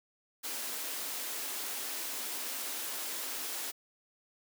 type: high-pass noise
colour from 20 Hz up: white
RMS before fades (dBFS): -38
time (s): 0.43-3.72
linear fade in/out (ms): 20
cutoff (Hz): 230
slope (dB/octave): 96
effects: none